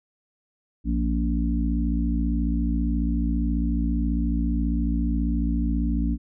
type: harmonic tone with a mistuned harmonic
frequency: 58.27 Hz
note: A#1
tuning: in tune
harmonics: 1 / 3 / 4 / 5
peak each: -23 / -29 / -28 / -29 dBFS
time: 0.84-6.18 s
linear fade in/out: 50 ms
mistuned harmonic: 5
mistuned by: -22 cents
effects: none